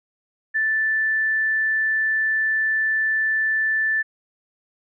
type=tone; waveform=sine; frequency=1760 Hz; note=A6; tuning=in tune; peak=-18 dBFS; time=0.54-4.03 s; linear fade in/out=20 ms; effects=none